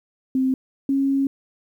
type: tone pair in turn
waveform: sine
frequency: 261.6 / 273.6 Hz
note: C4 / C#4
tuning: 0 / -23 cents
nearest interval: minor second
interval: 77 cents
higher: second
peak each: -17 dBFS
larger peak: neither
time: 0.35-0.54 / 0.89-1.27 s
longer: second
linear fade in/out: 2 ms
effects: 9-bit